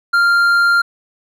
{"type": "tone with hard clipping", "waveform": "sine", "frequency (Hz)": 1394, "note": "F6", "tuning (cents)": -4, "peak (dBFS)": -11, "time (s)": [0.13, 0.82], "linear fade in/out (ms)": 10, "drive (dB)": 5, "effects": []}